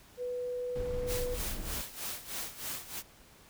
sine tone, 493.9 Hz, B4, in tune, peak -33 dBFS, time 0.17-1.38 s, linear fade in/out 50 ms
brown noise, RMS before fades -38 dBFS, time 0.75-1.82 s, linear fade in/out 10 ms
white noise with tremolo, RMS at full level -37 dBFS, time 1.06-3.03 s, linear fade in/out 50 ms, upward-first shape sine, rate 3.2 Hz, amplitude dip 80%
effects pink hiss -58 dBFS RMS until 3.49 s

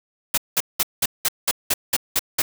white noise bursts, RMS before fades -19 dBFS, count 10, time 0.34-2.42 s, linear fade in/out 5 ms, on 37 ms, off 190 ms, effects none

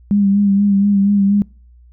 sine tone with vibrato, 200.5 Hz, G3, 39 cents sharp, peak -10 dBFS, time 0.11-1.42 s, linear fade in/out 0 ms, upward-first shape sine, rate 4.2 Hz, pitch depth 35 cents each way, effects noise-tail reverb RT60 0.4 s tail -26 dB re dry + added 60 Hz sine -42 dBFS peak until 1.92 s

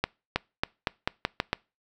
accelerating click train, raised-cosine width 0.3 ms, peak -8 dBFS, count 8, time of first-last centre 0.04-1.53 s, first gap 320 ms, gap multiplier 0.86, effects noise-tail reverb RT60 0.3 s tail -25 dB re dry

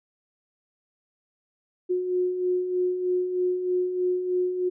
sine beating tone pair, 360.2 / 363.4 Hz, F#4 / F#4, -46 / -31 cents, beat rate 3.2 Hz, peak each -32 / -23 dBFS, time 1.89-4.7 s, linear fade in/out 20 ms, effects none

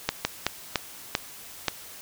slowing click train, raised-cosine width 0.2 ms, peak -5 dBFS, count 6, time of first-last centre 0.09-1.683 s, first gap 160 ms, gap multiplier 1.35, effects white hiss -44 dBFS RMS until 2.01 s

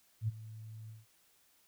sine tone with ADSR envelope, 110 Hz, A2, in tune, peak -28 dBFS, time 0.21-1.06 s, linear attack 71 ms, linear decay 24 ms, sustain -17 dB, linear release 170 ms, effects white hiss -69 dBFS RMS until 1.67 s

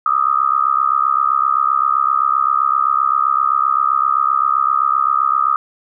sine tone with amplitude modulation, 1244.5 Hz, D#6, in tune, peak -8 dBFS, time 0.06-5.56 s, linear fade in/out 2 ms, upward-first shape sine, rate 67.7 Hz, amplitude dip 100%, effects none

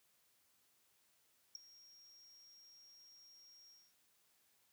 triangle tone with ADSR envelope, 5588 Hz, F8, in tune, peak -39 dBFS, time 1.55-3.94 s, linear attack 3 ms, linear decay 9 ms, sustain -20 dB, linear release 240 ms, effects white hiss -75 dBFS RMS until 4.72 s + high-pass 60 Hz 12 dB/octave

